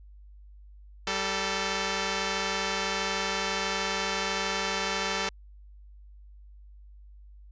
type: tone pair together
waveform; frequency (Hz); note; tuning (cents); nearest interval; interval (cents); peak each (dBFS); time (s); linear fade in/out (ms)
5% pulse; 194.1 / 442.1; G3 / A4; -17 / +8; octave + major second; 1425; -20 / -18; 1.07-5.29; 2
effects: added 50 Hz sine -47 dBFS peak until 7.51 s + resampled to 16000 Hz